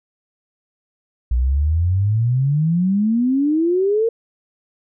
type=exponential sweep; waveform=sine; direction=up; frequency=58.27 to 466.2 Hz; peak=-14 dBFS; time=1.31-4.09 s; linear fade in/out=5 ms; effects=none